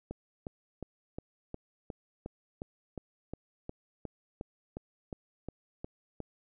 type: click train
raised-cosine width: 2 ms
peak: -25 dBFS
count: 18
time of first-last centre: 0.11-6.203 s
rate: 2.79 Hz
effects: none